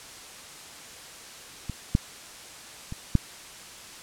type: clicks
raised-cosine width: 5 ms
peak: -19 / -7 / -22 / -6 dBFS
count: 4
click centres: 1.697 / 1.951 / 2.924 / 3.153 s
effects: white hiss -44 dBFS RMS until 4.02 s + low-pass 9000 Hz 12 dB/octave